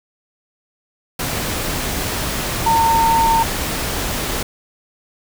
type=tone in noise; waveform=sine; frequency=910 Hz; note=A#5; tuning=42 cents flat; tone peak=-12 dBFS; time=2.66-3.43 s; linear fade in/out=5 ms; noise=pink; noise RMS=-22 dBFS; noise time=1.19-4.43 s; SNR=+7 dB; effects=none